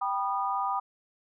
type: chord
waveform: sine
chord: G augmented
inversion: none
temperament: just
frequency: 784 / 980 / 1225 Hz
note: G5 / B5 / D#6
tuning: 0 / -14 / -27 cents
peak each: -31 dBFS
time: 0.01-0.8 s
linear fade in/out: 10 ms
effects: none